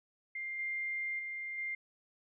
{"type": "tone with level steps", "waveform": "sine", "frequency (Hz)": 2100, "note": "C7", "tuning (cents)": 6, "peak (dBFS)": [-37, -34, -38, -35], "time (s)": [0.35, 1.75], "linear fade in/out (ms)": 5, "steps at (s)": [0.59, 1.19, 1.58], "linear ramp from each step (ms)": 2, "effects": []}